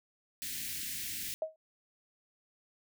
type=band-stop noise; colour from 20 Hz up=white; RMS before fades=-39 dBFS; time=0.42-1.34 s; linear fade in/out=0 ms; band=320 to 1700 Hz; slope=48 dB/octave
type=tone with exponential decay; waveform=sine; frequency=633 Hz; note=D#5; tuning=30 cents sharp; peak=-27 dBFS; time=1.42-1.56 s; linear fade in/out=2 ms; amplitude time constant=29 ms
effects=none